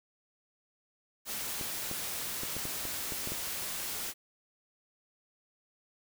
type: noise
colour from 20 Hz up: white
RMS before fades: -37 dBFS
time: 1.25-4.14 s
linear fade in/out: 50 ms
type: clicks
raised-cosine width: 2 ms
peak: -26 dBFS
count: 9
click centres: 1.612 / 1.914 / 2.434 / 2.566 / 2.654 / 2.853 / 3.122 / 3.274 / 3.32 s
effects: none